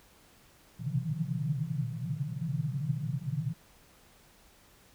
pink band-pass noise, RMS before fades -33 dBFS, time 0.79-3.54 s, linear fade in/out 5 ms, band 120 to 170 Hz, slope 96 dB/octave, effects pink hiss -60 dBFS RMS until 4.94 s

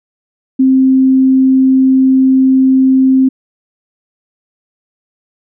sine tone, 263 Hz, C4, 9 cents sharp, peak -5 dBFS, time 0.59-3.29 s, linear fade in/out 10 ms, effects none

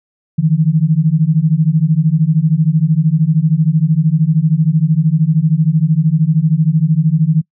sine beating tone pair, 151.4 / 164.4 Hz, D#3 / E3, -47 / -4 cents, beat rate 13 Hz, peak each -12 dBFS, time 0.38-7.42 s, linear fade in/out 10 ms, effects noise-tail reverb RT60 0.1 s tail -26 dB re dry

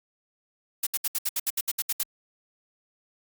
blue noise bursts, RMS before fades -26 dBFS, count 12, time 0.83-2.033 s, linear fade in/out 5 ms, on 37 ms, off 69 ms, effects Opus 48 kbps

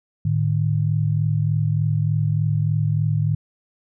sine tone pair together, 108.05 / 151.4 Hz, A2 / D#3, -31 / -47 cents, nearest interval tritone, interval 584 cents, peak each -20 dBFS, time 0.25-3.35 s, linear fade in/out 5 ms, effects none

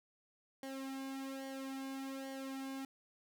sawtooth tone with flanger, 268.7 Hz, C4, 46 cents sharp, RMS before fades -44 dBFS, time 0.63-2.85 s, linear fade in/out 2 ms, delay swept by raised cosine 0.78 to 2.18 ms, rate 1.2 Hz, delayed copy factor -0.8, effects none

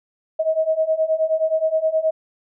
sine beating tone pair, 630 / 639.5 Hz, D#5 / D#5, +21 / +47 cents, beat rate 9.5 Hz, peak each -21 / -19 dBFS, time 0.39-2.11 s, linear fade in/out 10 ms, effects none

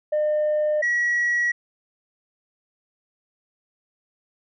sine tone pair in turn, 605 / 1920.8 Hz, D#5 / B6, -49 / -49 cents, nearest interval octave + minor sixth, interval 2000 cents, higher second, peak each -17 dBFS, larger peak neither, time 0.12-0.82 / 0.82-1.52 s, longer neither, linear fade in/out 10 ms, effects tanh soft clip ceiling -17 dBFS

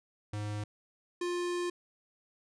square tone pair in turn, 104.7 / 352.2 Hz, G#2 / F4, +15 / +15 cents, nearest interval octave + major sixth, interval 2100 cents, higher second, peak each -35 / -32 dBFS, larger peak second, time 0.33-0.64 / 1.21-1.7 s, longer second, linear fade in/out 5 ms, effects resampled to 22050 Hz

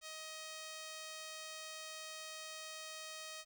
5% pulse tone, 629 Hz, D#5, 19 cents sharp, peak -35 dBFS, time 0.01-3.45 s, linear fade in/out 50 ms, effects 12-bit

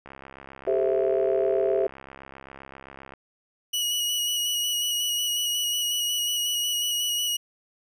click train, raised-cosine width 0.5 ms, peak -27 dBFS, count 209, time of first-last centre 0.06-3.137 s, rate 67.6 Hz
sine chord, A minor seventh, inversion third, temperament equal with one note detuned, 392 / 431.4 / 523.3 / 659.3 Hz, G4 / A4 / C5 / E5, 0 / -34 / 0 / 0 cents, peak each -24 / -28 / -27 / -26 dBFS, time 0.67-1.87 s, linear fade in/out 5 ms
sawtooth tone with vibrato, 2919 Hz, F#7, 24 cents flat, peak -21 dBFS, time 3.73-7.37 s, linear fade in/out 10 ms, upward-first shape square, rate 5.5 Hz, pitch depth 16 cents each way
effects none

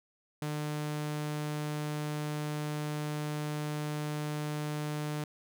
sawtooth tone, 150 Hz, D3, 37 cents sharp, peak -29 dBFS, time 0.42-5.24 s, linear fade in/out 2 ms, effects none

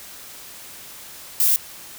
violet noise, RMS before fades -17 dBFS, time 1.4-1.56 s, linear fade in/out 0 ms, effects white hiss -40 dBFS RMS until 1.98 s

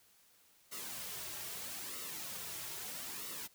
white noise with flanger, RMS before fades -44 dBFS, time 0.71-3.48 s, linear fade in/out 20 ms, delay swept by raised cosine 1.2 to 4.1 ms, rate 0.78 Hz, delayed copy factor -0.6, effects white hiss -67 dBFS RMS until 3.54 s

